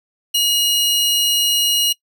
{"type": "tone pair together", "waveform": "sawtooth", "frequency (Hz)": [2876, 4064], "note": ["F#7", "B7"], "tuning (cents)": [-50, 49], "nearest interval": "tritone", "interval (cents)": 599, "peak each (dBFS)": [-11, -21], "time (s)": [0.34, 1.93], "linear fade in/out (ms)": 10, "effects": ["noise-tail reverb RT60 0.1 s tail -23 dB re dry"]}